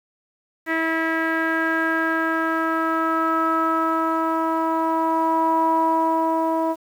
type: tone with low-pass filter sweep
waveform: sawtooth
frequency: 324.5 Hz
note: E4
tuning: 27 cents flat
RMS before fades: -21 dBFS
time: 0.66-6.76 s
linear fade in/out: 50 ms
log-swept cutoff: 1900 to 850 Hz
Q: 6.6
effects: 8-bit